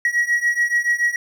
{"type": "beating tone pair", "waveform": "triangle", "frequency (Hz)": [1908, 1915], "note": ["A#6", "A#6"], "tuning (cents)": [40, 46], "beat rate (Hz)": 7, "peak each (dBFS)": [-19, -17], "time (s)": [0.05, 1.16], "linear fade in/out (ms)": 2, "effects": []}